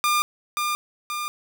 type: tone with echo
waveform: sawtooth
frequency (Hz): 1203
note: D6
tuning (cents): +41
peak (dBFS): -15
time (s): 0.04-0.22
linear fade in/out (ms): 0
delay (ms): 530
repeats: 2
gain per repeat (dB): -4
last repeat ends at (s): 1.28
effects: none